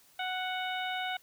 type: harmonic tone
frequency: 740 Hz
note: F#5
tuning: in tune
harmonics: 1 / 2 / 3 / 4 / 5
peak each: -35 / -38 / -40 / -41 / -42 dBFS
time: 0.19-1.17 s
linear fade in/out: 5 ms
effects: white hiss -62 dBFS RMS until 1.22 s